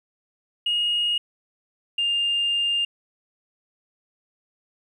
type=tone pair in turn; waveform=sine; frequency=2868 / 2807 Hz; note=F7 / F7; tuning=+45 / +8 cents; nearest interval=unison; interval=37 cents; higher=first; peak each=-19 dBFS; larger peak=neither; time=0.66-1.18 / 1.98-2.85 s; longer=second; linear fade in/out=5 ms; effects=tanh soft clip ceiling -16 dBFS + 10-bit